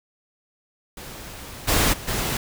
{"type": "noise with level steps", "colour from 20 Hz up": "pink", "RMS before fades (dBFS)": [-38, -19, -36, -25], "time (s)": [0.97, 2.37], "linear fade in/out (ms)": 2, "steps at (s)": [1.67, 1.92, 2.07], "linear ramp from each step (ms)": 20, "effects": []}